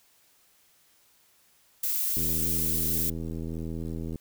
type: noise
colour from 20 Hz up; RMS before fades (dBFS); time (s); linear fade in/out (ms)
violet; -28; 1.83-3.1; 5
type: click train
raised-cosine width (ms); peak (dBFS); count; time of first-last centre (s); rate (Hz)
3; -23; 163; 2.17-4.158; 81.5
effects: white hiss -63 dBFS RMS until 4.2 s